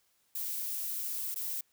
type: noise with dropouts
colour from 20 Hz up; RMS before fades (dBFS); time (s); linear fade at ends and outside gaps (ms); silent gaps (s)
violet; -36; 0.35-1.61; 5; 1.345-1.359
effects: white hiss -72 dBFS RMS until 1.72 s